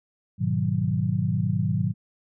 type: chord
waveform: sine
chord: G# minor seventh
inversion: none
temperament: equal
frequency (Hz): 103.83 / 123.47 / 155.56 / 185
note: G#2 / B2 / D#3 / F#3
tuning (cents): 0 / 0 / 0 / 0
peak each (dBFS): -27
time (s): 0.38-1.94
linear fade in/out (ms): 50
effects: none